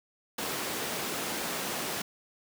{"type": "high-pass noise", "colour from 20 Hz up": "pink", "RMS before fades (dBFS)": -34, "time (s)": [0.38, 2.02], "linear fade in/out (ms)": 5, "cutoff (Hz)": 230, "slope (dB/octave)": 12, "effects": []}